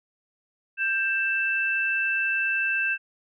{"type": "tone pair together", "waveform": "sine", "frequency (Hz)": [1577.5, 2653], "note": ["G6", "E7"], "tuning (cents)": [10, 10], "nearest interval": "major sixth", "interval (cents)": 900, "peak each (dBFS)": -25, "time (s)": [0.77, 2.98], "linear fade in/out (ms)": 50, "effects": []}